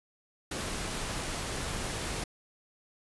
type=noise; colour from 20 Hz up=pink; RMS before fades=-35 dBFS; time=0.51-2.24 s; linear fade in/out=5 ms; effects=resampled to 24000 Hz